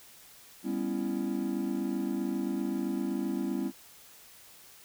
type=chord; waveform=triangle; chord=C# half-diminished seventh; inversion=second; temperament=just; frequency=199.57 / 249.5 / 277.2 / 332.6 Hz; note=G3 / B3 / C#4 / E4; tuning=+31 / +18 / 0 / +16 cents; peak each=-33 dBFS; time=0.63-3.72 s; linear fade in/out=50 ms; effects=white hiss -54 dBFS RMS until 4.84 s